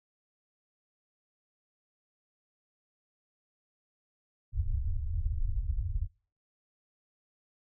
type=low-pass noise; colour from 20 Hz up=pink; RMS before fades=-31 dBFS; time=4.52-6.08 s; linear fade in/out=50 ms; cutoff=100 Hz; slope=48 dB/octave; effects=noise-tail reverb RT60 0.4 s tail -23 dB re dry